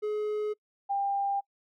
triangle / sine tone pair in turn, 422.9 / 796.6 Hz, G#4 / G5, +31 / +28 cents, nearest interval major seventh, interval 1097 cents, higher second, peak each -26 dBFS, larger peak neither, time 0.02-0.54 / 0.89-1.41 s, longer neither, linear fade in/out 20 ms, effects noise-tail reverb RT60 0.1 s tail -26 dB re dry

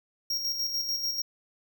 square tone with tremolo, 5588 Hz, F8, in tune, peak -27 dBFS, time 0.3-1.22 s, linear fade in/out 5 ms, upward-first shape square, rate 6.8 Hz, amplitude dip 45%, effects none

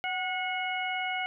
harmonic tone with a mistuned harmonic, 728 Hz, F#5, 28 cents flat, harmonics 1 / 2 / 3 / 4, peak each -33 / -37 / -33 / -38 dBFS, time 0.04-1.26 s, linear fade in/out 0 ms, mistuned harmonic 1, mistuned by +45 cents, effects none

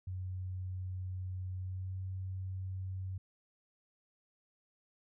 sine tone with pitch glide, 92.5 to 94.06 Hz, F#2 to F#2, 0 to +29 cents, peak -37 dBFS, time 0.07-3.18 s, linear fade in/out 5 ms, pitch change +29 cents, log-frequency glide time 1.57-2 s, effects none

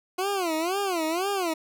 20% pulse tone with vibrato, 356.3 Hz, F4, 35 cents sharp, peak -20 dBFS, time 0.18-1.54 s, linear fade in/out 10 ms, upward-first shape sine, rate 2 Hz, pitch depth 220 cents each way, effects none

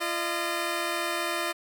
10% pulse tone pair together, 342.4 / 610 Hz, F4 / D#5, -34 / -34 cents, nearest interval minor seventh, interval 1000 cents, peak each -22 dBFS, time 0-1.53 s, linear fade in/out 20 ms, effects none

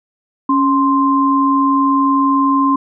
sine tone pair together, 277.2 / 1046.6 Hz, C#4 / C6, 0 / 0 cents, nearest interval octave + major seventh, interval 2300 cents, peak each -13 dBFS, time 0.49-2.76 s, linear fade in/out 5 ms, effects none

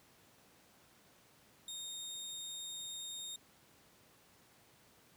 25% pulse tone, 3691 Hz, A#7, 18 cents flat, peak -39 dBFS, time 1.68-3.36 s, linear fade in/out 2 ms, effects pink hiss -65 dBFS RMS until 5.16 s + high-pass 100 Hz 12 dB/octave

